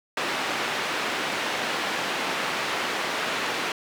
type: band-pass noise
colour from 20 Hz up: white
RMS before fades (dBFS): -28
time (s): 0.17-3.72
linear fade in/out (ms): 2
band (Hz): 220 to 2500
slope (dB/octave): 12
effects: none